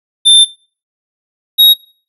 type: tone pair in turn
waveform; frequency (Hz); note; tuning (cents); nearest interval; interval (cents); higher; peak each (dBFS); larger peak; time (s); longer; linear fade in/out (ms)
square; 3574 / 3784; A7 / A#7; +26 / +25; minor second; 99; second; -4; neither; 0.25-0.45 / 1.58-1.74; first; 20
effects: noise-tail reverb RT60 0.4 s tail -19 dB re dry + resampled to 32000 Hz